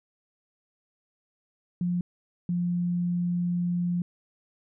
sine tone pair in turn, 176.6 / 175.48 Hz, F3 / F3, +20 / +9 cents, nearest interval unison, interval 11 cents, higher first, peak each -24 dBFS, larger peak neither, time 1.81-2.01 / 2.49-4.02 s, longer second, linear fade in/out 2 ms, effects none

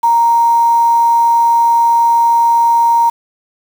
sine tone with quantisation, 932.3 Hz, A#5, in tune, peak -7 dBFS, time 0.03-3.1 s, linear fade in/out 10 ms, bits 5, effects none

